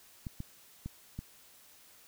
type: clicks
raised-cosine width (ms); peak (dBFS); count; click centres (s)
5; -26; 4; 0.268 / 0.404 / 0.86 / 1.19
effects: white hiss -59 dBFS RMS until 2.07 s